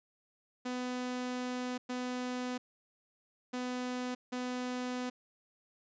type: tone bursts at uneven times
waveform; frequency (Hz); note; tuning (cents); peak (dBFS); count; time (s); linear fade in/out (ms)
sawtooth; 250; B3; +21; -31; 4; 0.65-1.78 / 1.89-2.58 / 3.53-4.15 / 4.32-5.1; 10
effects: resampled to 16000 Hz